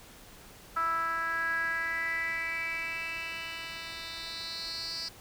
10% pulse tone with band-pass filter sweep, 329.6 Hz, E4, in tune, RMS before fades -34 dBFS, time 0.76-5.09 s, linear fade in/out 10 ms, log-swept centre 1300 to 4800 Hz, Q 6.5, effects pink hiss -52 dBFS RMS until 5.2 s

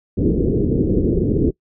white low-pass noise, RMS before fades -17 dBFS, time 0.17-1.51 s, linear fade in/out 10 ms, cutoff 430 Hz, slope 48 dB/octave, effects noise-tail reverb RT60 0.1 s tail -22 dB re dry

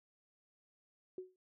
sine tone with exponential decay, 370 Hz, F#4, in tune, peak -38 dBFS, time 1.18-1.36 s, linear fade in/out 2 ms, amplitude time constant 38 ms, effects none

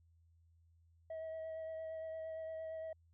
sine tone with vibrato, 642 Hz, E5, 46 cents flat, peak -39 dBFS, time 1.1-2.93 s, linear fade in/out 5 ms, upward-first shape sine, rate 8.7 Hz, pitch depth 14 cents each way, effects tanh soft clip ceiling -41 dBFS + added 83 Hz sine -66 dBFS peak until 3.13 s

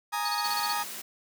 35% pulse chord, Ab suspended second, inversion none, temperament just, 830.6 / 934.4 / 1245.9 Hz, Ab5 / Bb5 / Eb6, 0 / +4 / +2 cents, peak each -31 dBFS, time 0.12-0.84 s, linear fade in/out 20 ms
sine tone bursts, 4435 Hz, C#8, in tune, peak -30 dBFS, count 8, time 0.25-0.728 s, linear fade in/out 5 ms, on 37 ms, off 26 ms
white high-pass noise, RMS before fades -39 dBFS, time 0.44-1.02 s, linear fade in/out 10 ms, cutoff 130 Hz, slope 48 dB/octave
effects none

